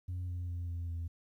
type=tone with pitch steps; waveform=sine; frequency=90 / 88.5 / 87.03 / 85.59 / 84.17 Hz; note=F#2 / F2 / F2 / F2 / E2; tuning=-47 / +23 / -6 / -34 / +37 cents; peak=-33 dBFS; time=0.08-1.08 s; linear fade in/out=10 ms; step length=200 ms; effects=tanh soft clip ceiling -34 dBFS + 12-bit